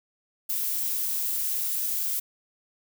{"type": "noise", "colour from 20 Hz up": "violet", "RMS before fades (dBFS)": -28, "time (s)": [0.49, 2.2], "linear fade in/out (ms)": 10, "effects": []}